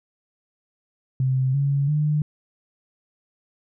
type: tone with pitch steps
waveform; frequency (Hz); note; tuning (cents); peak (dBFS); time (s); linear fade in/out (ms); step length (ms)
sine; 130.81 / 140.2 / 150.26; C3 / C#3 / D3; 0 / +20 / +40; -18; 1.2-2.22; 2; 340
effects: none